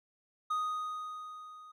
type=tone with level ramp; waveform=triangle; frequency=1244.5 Hz; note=D#6; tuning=in tune; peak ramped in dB=-27 to -48 dBFS; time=0.5-1.72 s; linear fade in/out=10 ms; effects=none